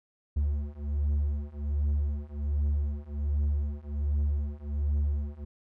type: beating tone pair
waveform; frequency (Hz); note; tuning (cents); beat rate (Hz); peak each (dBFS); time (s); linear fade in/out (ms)
triangle; 72 / 73.3; D2 / D2; -34 / -3; 1.3; -28 / -27; 0.36-5.45; 10
effects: none